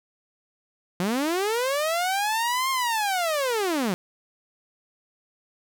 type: linear two-way sweep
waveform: sawtooth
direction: up then down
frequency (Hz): 170 to 1074 to 170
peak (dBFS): -19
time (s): 1-3.94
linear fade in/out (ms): 0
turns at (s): 2.7
effects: none